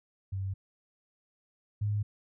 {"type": "tone pair in turn", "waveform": "sine", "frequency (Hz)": [96.4, 104.06], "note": ["G2", "G#2"], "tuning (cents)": [-28, 4], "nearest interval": "minor second", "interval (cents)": 132, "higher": "second", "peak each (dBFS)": [-31, -27], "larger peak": "second", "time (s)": [[0.32, 0.54], [1.81, 2.03]], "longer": "neither", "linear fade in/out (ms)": 10, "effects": []}